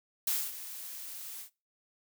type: noise with ADSR envelope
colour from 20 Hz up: blue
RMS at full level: -29 dBFS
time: 0.27-1.5 s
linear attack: 5 ms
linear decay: 240 ms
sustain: -14 dB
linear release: 100 ms
effects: noise-tail reverb RT60 0.3 s tail -23 dB re dry